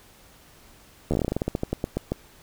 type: slowing click train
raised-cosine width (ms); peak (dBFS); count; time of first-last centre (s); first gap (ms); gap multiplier
2; -11; 19; 1.11-2.12; 12; 1.16
effects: pink hiss -53 dBFS RMS until 2.42 s